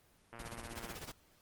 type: click train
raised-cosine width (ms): 0.5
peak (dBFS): -34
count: 72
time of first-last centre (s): 0.33-0.942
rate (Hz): 116
type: noise with tremolo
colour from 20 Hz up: pink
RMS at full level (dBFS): -44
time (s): 0.39-1.12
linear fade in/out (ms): 2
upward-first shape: sine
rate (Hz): 16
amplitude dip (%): 80
effects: pink hiss -68 dBFS RMS until 1.41 s + Opus 24 kbps